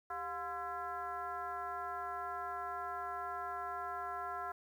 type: tone with frequency modulation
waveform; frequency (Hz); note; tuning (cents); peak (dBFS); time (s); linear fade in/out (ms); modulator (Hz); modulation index
sine; 1032; C6; -24; -38; 0.1-4.52; 5; 319; 1.5
effects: 11-bit